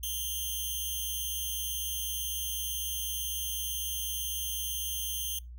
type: tone with amplitude modulation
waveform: 5% pulse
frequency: 3136 Hz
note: G7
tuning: in tune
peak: -20 dBFS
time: 0.03-5.39 s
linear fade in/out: 5 ms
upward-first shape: sine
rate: 282 Hz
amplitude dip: 90%
effects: noise-tail reverb RT60 0.2 s tail -23 dB re dry + added 60 Hz sine -42 dBFS peak until 5.58 s